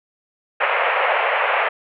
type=band-pass noise; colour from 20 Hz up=pink; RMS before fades=-19 dBFS; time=0.6-1.69 s; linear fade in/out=10 ms; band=510 to 2700 Hz; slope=48 dB/octave; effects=none